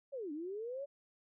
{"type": "linear two-way sweep", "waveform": "sine", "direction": "down then up", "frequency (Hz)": [577, 283.9, 577], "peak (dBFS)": -39, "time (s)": [0.12, 0.86], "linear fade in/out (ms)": 20, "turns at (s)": 0.32, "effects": []}